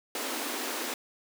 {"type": "high-pass noise", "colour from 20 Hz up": "pink", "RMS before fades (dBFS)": -34, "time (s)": [0.15, 0.94], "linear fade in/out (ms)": 2, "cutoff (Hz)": 230, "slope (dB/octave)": 96, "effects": []}